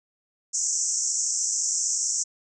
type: band-pass noise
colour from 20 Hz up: white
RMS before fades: -26 dBFS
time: 0.53-2.24 s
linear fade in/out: 20 ms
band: 5600 to 7800 Hz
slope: 96 dB/octave
effects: none

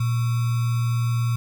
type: tone with sample-and-hold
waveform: sine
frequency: 117.9 Hz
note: A#2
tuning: 20 cents sharp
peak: -19 dBFS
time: 0-1.36 s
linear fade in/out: 5 ms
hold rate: 1225 Hz
effects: none

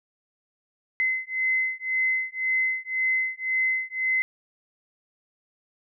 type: beating tone pair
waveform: sine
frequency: 2049 / 2050.9 Hz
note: C7 / C7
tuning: -37 / -35 cents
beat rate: 1.9 Hz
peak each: -26 dBFS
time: 1-4.22 s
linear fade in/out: 0 ms
effects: none

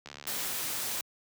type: click train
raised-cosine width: 0.2 ms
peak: -25 dBFS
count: 29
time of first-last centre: 0.06-0.448 s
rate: 72.2 Hz
type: noise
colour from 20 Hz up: white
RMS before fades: -34 dBFS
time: 0.27-1.01 s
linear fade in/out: 2 ms
effects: high-pass 100 Hz 12 dB/octave

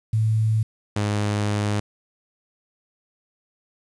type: tone pair in turn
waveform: sine / sawtooth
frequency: 110 / 103.83 Hz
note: A2 / G#2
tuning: 0 / 0 cents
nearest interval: minor second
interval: 100 cents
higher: first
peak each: -17 dBFS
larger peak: neither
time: 0.13-0.63 / 0.96-1.8 s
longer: second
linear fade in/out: 5 ms
effects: resampled to 22050 Hz + 8-bit

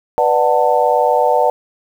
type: chord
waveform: sine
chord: B minor seventh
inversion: none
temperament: just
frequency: 493.9 / 592.7 / 740.8 / 889 Hz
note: B4 / D5 / F#5 / A5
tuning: 0 / +16 / +2 / +18 cents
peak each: -16 dBFS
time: 0.18-1.5 s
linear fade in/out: 0 ms
effects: 7-bit

